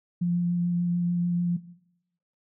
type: tone with vibrato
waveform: sine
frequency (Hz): 174.5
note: F3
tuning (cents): -1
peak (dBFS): -22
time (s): 0.21-1.57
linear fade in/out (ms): 10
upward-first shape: sine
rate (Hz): 6.8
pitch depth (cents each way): 12
effects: noise-tail reverb RT60 0.8 s tail -17 dB re dry